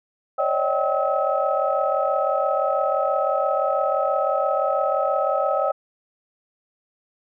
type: tone cluster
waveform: sine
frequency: 545 / 582 / 628 / 776 / 1288 Hz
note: C#5 / D5 / D#5 / G5 / E6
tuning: -29 / -16 / +16 / -18 / -41 cents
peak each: -25 dBFS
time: 0.38-5.72 s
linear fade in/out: 10 ms
effects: tanh soft clip ceiling -7 dBFS